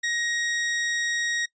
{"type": "tone", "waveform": "sawtooth", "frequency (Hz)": 1883, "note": "A#6", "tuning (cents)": 17, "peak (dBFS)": -21, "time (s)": [0.03, 1.46], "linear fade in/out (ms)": 10, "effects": ["noise-tail reverb RT60 0.1 s tail -21 dB re dry", "resampled to 16000 Hz"]}